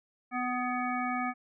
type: harmonic tone with a mistuned harmonic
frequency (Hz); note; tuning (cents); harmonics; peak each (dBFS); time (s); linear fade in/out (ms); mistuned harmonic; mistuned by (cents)
249.4; B3; +17; 1 / 3 / 5 / 7 / 9; -34 / -34 / -35 / -41 / -38; 0.31-1.34; 50; 7; -31
effects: none